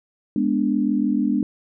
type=chord; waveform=sine; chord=G# diminished; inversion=none; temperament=equal; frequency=207.7 / 246.9 / 293.7 Hz; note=G#3 / B3 / D4; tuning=0 / 0 / 0 cents; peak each=-22 dBFS; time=0.36-1.43 s; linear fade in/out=2 ms; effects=none